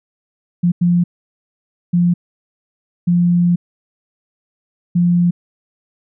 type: tone bursts at uneven times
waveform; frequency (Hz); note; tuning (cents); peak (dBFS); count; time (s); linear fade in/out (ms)
sine; 174.61; F3; 0; -10; 5; 0.63-0.72 / 0.81-1.04 / 1.93-2.14 / 3.07-3.56 / 4.95-5.31; 10
effects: none